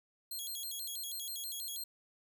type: tone with vibrato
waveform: 10% pulse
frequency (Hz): 3729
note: A#7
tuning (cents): 0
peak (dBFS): -32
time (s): 0.31-1.84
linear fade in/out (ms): 5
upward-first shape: square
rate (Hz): 6.2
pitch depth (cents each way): 200
effects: none